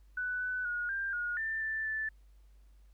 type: tone with pitch steps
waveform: sine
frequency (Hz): 1490 / 1499 / 1444 / 1589 / 1439 / 1782 / 1767 / 1755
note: F#6 / F#6 / F#6 / G6 / F#6 / A6 / A6 / A6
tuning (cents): +12 / +22 / -43 / +23 / -49 / +22 / +7 / -5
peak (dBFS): -32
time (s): 0.17-2.09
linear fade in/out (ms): 5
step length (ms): 240
effects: added 50 Hz sine -56 dBFS peak until 2.93 s + pink hiss -75 dBFS RMS until 2.93 s